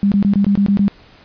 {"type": "tone bursts", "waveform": "sine", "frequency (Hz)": 200.4, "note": "G3", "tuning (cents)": 38, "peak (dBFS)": -10, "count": 8, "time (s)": [0.03, 0.881], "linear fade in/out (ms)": 0, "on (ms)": 88, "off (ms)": 21, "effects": ["pink hiss -46 dBFS RMS until 1.24 s", "resampled to 11025 Hz"]}